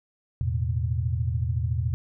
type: chord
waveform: sine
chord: E suspended fourth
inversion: none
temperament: just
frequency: 82.41 / 109.88 / 123.61 Hz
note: E2 / A2 / B2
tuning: 0 / -2 / +2 cents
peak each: -27 / -28 / -28 dBFS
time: 0.41-1.94 s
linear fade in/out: 0 ms
effects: none